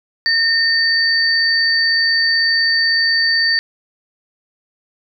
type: tone pair together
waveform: sine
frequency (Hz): 1823 / 4579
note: A#6 / D8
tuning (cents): -39 / -45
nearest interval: octave + major third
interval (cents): 1594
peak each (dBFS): -15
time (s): 0.26-3.59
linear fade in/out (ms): 0
effects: none